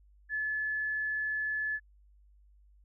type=tone; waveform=sine; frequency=1723 Hz; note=A6; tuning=37 cents flat; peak=-30 dBFS; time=0.29-1.8 s; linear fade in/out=50 ms; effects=added 50 Hz sine -58 dBFS peak until 2.84 s